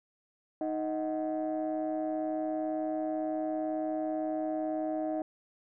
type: tone cluster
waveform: sine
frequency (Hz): 312.1 / 627 / 745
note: D#4 / D#5 / F#5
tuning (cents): +5 / +13 / +12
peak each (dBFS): -32 / -33 / -37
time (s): 0.61-5.22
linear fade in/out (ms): 2
effects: tanh soft clip ceiling -24 dBFS